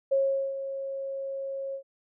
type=tone with ADSR envelope; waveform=sine; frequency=544 Hz; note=C#5; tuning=33 cents flat; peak=-20 dBFS; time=0.11-1.83 s; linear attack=14 ms; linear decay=410 ms; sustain=-11 dB; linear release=88 ms; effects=none